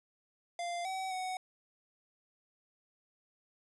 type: tone with pitch steps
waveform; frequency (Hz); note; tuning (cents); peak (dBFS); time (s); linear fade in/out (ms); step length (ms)
square; 694 / 760 / 744; F5 / F#5 / F#5; -11 / +46 / +9; -36; 0.59-1.37; 2; 260
effects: resampled to 24000 Hz